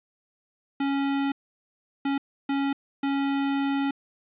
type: tone bursts at uneven times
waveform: square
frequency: 277.2 Hz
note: C#4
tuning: in tune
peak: -24 dBFS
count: 4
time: 0.8-1.32 / 2.05-2.18 / 2.49-2.73 / 3.03-3.91 s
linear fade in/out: 5 ms
effects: resampled to 8000 Hz + 9-bit